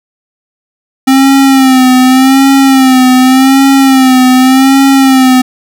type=tone with vibrato; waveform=square; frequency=263.5 Hz; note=C4; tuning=12 cents sharp; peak=-3 dBFS; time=1.07-5.42 s; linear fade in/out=10 ms; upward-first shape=sine; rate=0.86 Hz; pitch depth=59 cents each way; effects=none

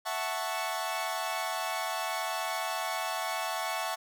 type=chord; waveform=sawtooth; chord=F# minor seventh; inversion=third; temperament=equal; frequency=659.3 / 740 / 880 / 1108.7 Hz; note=E5 / F#5 / A5 / C#6; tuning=0 / 0 / 0 / 0 cents; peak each=-33 dBFS; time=0.05-3.96 s; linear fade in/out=20 ms; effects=none

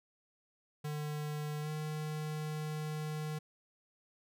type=tone with pitch glide; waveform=square; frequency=150 to 153.33 Hz; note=D3 to D#3; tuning=+37 to -25 cents; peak=-37 dBFS; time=0.84-3.39 s; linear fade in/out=10 ms; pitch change=+38 cents; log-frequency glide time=1.61-1.69 s; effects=none

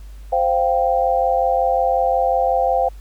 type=chord; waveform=sine; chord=C suspended fourth; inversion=none; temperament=equal; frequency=523.3 / 698.5 / 784 Hz; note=C5 / F5 / G5; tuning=0 / 0 / 0 cents; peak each=-19 dBFS; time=0.32-2.89 s; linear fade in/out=10 ms; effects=added 50 Hz sine -34 dBFS peak until 3 s + pink hiss -53 dBFS RMS until 3 s

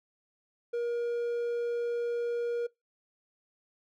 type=tone; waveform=triangle; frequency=474.4 Hz; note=A#4; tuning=30 cents sharp; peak=-27 dBFS; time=0.73-2.67 s; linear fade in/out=10 ms; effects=noise-tail reverb RT60 0.2 s tail -24 dB re dry

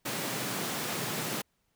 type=high-pass noise; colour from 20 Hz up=pink; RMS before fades=-34 dBFS; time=0.05-1.42 s; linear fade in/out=10 ms; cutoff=120 Hz; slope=48 dB/octave; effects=pink hiss -75 dBFS RMS until 1.75 s

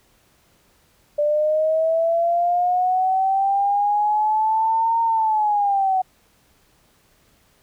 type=linear two-way sweep; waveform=sine; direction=up then down; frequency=587.3 to 921 to 745 Hz; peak=-16 dBFS; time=1.18-6.02 s; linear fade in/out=10 ms; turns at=5.01 s; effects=pink hiss -59 dBFS RMS until 7.62 s

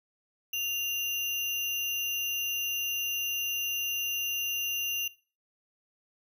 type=tone with sample-and-hold; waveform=sine; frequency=2794 Hz; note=F7; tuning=in tune; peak=-29 dBFS; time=0.53-5.08 s; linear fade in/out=5 ms; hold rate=8820 Hz; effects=noise-tail reverb RT60 0.4 s tail -21 dB re dry

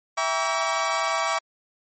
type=chord; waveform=30% pulse; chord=E diminished seventh; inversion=none; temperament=just; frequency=659.3 / 791.1 / 949.3 / 1139.2 Hz; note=E5 / G5 / Bb5 / Db6; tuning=0 / +16 / +31 / +47 cents; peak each=-25 / -28 / -28 / -23 dBFS; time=0.17-1.39 s; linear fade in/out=10 ms; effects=MP3 32 kbps

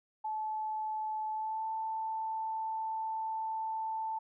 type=tone with pitch glide; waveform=sine; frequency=866 to 884.2 Hz; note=A5 to A5; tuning=-28 to +8 cents; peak=-33 dBFS; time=0.24-4.19 s; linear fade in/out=10 ms; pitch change=+36 cents; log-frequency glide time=1.31-1.67 s; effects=none

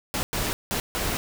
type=noise bursts at uneven times; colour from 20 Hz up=pink; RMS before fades=-27 dBFS; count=4; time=0.14-0.23 / 0.33-0.53 / 0.71-0.8 / 0.95-1.17 s; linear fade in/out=0 ms; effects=none

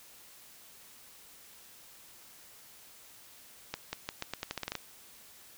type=accelerating click train; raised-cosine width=0.2 ms; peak=-17 dBFS; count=12; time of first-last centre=3.74-4.753 s; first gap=190 ms; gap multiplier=0.84; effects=white hiss -55 dBFS RMS until 5.57 s

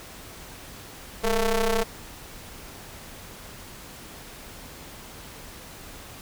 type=ring-modulated tone; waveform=sawtooth; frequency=221.6 Hz; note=A3; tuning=13 cents sharp; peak=-14 dBFS; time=1.23-1.84 s; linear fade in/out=20 ms; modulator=238 Hz; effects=pink hiss -43 dBFS RMS until 6.21 s

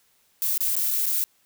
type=noise with dropouts; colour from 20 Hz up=violet; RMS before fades=-24 dBFS; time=0.42-1.24 s; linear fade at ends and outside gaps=0 ms; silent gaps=0.578-0.606 / 0.755-0.765 / 0.907-0.911 / 1.058-1.065 s; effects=white hiss -64 dBFS RMS until 1.45 s

